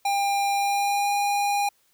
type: tone with pitch glide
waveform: square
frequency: 800 to 812.1 Hz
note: G5 to G#5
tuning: +35 to -39 cents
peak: -22 dBFS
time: 0.05-1.69 s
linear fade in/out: 5 ms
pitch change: +26 cents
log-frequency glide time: 0.56-1.12 s
effects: white hiss -65 dBFS RMS until 1.93 s